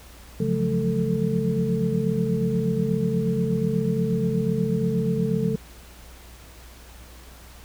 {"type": "tone cluster", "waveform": "sine", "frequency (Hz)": [137.4, 172.8, 181.1, 215.3, 443.4], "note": ["C#3", "F3", "F#3", "A3", "A4"], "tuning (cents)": [-15, -18, -37, -37, 13], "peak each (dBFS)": -27, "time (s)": [0.4, 5.56], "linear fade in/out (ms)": 5, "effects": ["added 60 Hz sine -45 dBFS peak until 7.64 s", "pink hiss -48 dBFS RMS until 7.64 s"]}